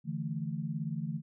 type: chord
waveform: sine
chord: D suspended second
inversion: none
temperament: equal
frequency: 146.83 / 164.81 / 220 Hz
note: D3 / E3 / A3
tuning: 0 / 0 / 0 cents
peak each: -37 / -36 / -39 dBFS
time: 0.04-1.22 s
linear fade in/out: 50 ms
effects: none